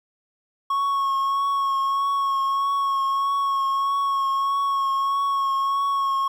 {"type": "tone with vibrato", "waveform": "triangle", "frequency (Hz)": 1100, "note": "C#6", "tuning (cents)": -14, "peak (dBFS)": -18, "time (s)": [0.7, 6.28], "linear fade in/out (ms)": 5, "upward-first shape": "triangle", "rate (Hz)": 1.6, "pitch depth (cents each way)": 25, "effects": ["9-bit"]}